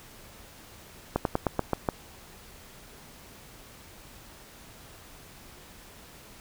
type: slowing click train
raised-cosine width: 1 ms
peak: -10 dBFS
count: 7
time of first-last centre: 1.16-1.888 s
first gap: 92 ms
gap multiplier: 1.11
effects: pink hiss -50 dBFS RMS until 6.4 s